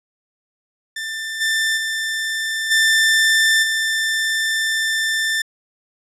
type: tone with level steps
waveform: sawtooth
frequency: 1781 Hz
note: A6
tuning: 21 cents sharp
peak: -21 / -13 / -17 / -9 / -14 dBFS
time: 0.96-5.42 s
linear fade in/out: 5 ms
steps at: 1.4 / 1.76 / 2.7 / 3.62 s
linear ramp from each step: 20 ms
effects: low-pass 10000 Hz 12 dB/octave